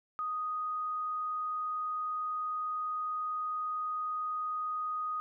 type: tone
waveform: sine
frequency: 1244.5 Hz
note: D#6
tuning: in tune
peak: -32 dBFS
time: 0.19-5.2 s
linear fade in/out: 0 ms
effects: none